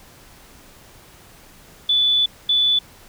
sine tone bursts at uneven times, 3473 Hz, A7, 23 cents flat, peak -14 dBFS, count 2, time 1.89-2.26 / 2.49-2.79 s, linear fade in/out 5 ms, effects pink hiss -47 dBFS RMS until 3.08 s

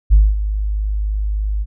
sine tone with ADSR envelope, 51.7 Hz, G#1, 7 cents flat, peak -3 dBFS, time 0.1-1.66 s, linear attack 29 ms, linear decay 220 ms, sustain -13 dB, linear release 45 ms, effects tanh soft clip ceiling -2 dBFS

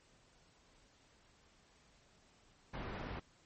pink low-pass noise, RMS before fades -44 dBFS, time 2.73-3.2 s, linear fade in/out 10 ms, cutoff 2100 Hz, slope 12 dB/octave, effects pink hiss -68 dBFS RMS until 3.45 s + MP3 32 kbps

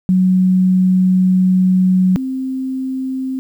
sine tone pair in turn, 185.2 / 261.9 Hz, F#3 / C4, +2 / +2 cents, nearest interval tritone, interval 600 cents, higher second, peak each -9 / -18 dBFS, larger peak first, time 0.09-2.16 / 2.16-3.39 s, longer first, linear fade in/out 0 ms, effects 8-bit

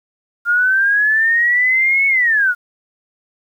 sine linear two-way sweep, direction up then down, 1400 to 2217 to 1400 Hz, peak -11 dBFS, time 0.45-2.55 s, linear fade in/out 50 ms, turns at 2.07 s, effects 8-bit

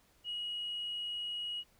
sine tone, 2900 Hz, F#7, 35 cents flat, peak -35 dBFS, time 0.24-1.64 s, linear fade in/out 50 ms, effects tanh soft clip ceiling -32 dBFS + pink hiss -68 dBFS RMS until 1.79 s

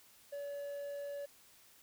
triangle tone with quantisation, 570 Hz, C#5, 48 cents sharp, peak -38 dBFS, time 0.32-1.26 s, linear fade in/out 10 ms, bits 11, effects white hiss -63 dBFS RMS until 1.82 s

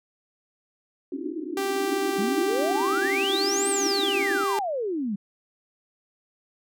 pink band-pass noise, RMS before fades -32 dBFS, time 1.12-4.44 s, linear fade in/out 2 ms, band 270 to 370 Hz, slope 96 dB/octave
sawtooth tone with pitch glide, 392 to 395.9 Hz, G4 to G4, 0 to +17 cents, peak -21 dBFS, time 1.57-4.59 s, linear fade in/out 2 ms, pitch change +17 cents, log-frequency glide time 3.4-3.47 s
sine exponential two-way sweep, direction up then down, 190 to 8790 to 190 Hz, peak -25 dBFS, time 2.18-5.16 s, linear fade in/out 10 ms, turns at 3.69 s
effects none

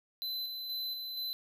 square tone with tremolo, 4032 Hz, B7, 35 cents sharp, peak -35 dBFS, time 0.22-1.33 s, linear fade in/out 0 ms, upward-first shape square, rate 2.1 Hz, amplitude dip 35%, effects none

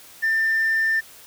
triangle tone with tanh clipping, 1791 Hz, A6, 30 cents sharp, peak -18 dBFS, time 0.22-1.01 s, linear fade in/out 20 ms, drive 5 dB, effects white hiss -46 dBFS RMS until 1.26 s

